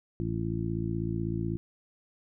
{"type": "harmonic tone", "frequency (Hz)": 56.1, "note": "A1", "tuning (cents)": 34, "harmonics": [1, 2, 3, 4, 5, 6], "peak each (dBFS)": [-39, -33, -34, -39, -40, -35], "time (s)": [0.2, 1.57], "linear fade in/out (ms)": 0, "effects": []}